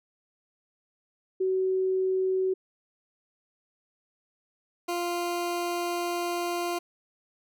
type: tone pair in turn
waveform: sine / 20% pulse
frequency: 376.3 / 348.3 Hz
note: F#4 / F4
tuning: +29 / -5 cents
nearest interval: minor second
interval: 134 cents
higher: first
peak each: -23 / -23 dBFS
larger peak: neither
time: 1.4-2.54 / 4.88-6.79 s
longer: second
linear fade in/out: 10 ms
effects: none